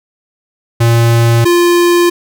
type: tone pair in turn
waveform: square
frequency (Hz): 116.54 / 348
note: A#2 / F4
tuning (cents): 0 / -6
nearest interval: octave + perfect fifth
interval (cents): 1894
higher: second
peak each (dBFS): -7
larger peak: neither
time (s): 0.8-1.45 / 1.45-2.1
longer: neither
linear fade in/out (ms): 10
effects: none